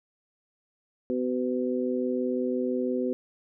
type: harmonic tone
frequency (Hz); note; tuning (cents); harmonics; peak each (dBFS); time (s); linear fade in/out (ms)
125.9; B2; +34; 2 / 3 / 4; -28 / -30 / -31; 1.1-3.13; 0
effects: none